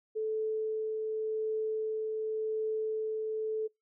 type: tone with tremolo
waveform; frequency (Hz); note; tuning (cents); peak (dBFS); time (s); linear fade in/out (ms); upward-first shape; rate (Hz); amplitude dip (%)
sine; 436.4; A4; -14; -29; 0.15-3.68; 20; triangle; 0.89; 25
effects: noise-tail reverb RT60 0.2 s tail -26 dB re dry